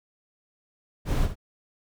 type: noise with echo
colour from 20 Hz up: brown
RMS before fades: -23 dBFS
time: 1.05-1.29 s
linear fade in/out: 50 ms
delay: 66 ms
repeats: 1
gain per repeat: -10 dB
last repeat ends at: 1.356 s
effects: none